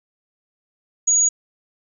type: tone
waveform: sine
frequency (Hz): 6740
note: G#8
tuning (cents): +25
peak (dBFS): -13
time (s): 1.07-1.29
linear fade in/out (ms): 10
effects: none